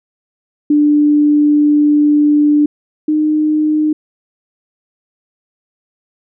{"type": "tone pair in turn", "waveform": "sine", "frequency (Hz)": [295.8, 305.9], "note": ["D4", "D#4"], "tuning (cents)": [13, -29], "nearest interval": "minor second", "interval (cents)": 58, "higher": "second", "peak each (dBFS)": [-7, -10], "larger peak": "first", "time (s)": [[0.7, 2.66], [3.08, 3.93]], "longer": "first", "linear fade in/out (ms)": 5, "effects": []}